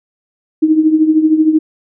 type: tone with tremolo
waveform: sine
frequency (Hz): 313.1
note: D#4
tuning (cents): +11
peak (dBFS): -4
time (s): 0.62-1.59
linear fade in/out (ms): 10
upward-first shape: triangle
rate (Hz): 13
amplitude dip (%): 75
effects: none